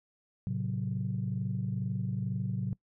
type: chord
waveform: sine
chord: F# diminished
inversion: first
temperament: just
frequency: 111 / 133.2 / 185 Hz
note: A2 / C3 / F#3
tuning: +16 / +31 / 0 cents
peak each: -34 dBFS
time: 0.47-2.73 s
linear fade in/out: 0 ms
effects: noise-tail reverb RT60 0.1 s tail -23 dB re dry + tanh soft clip ceiling -22 dBFS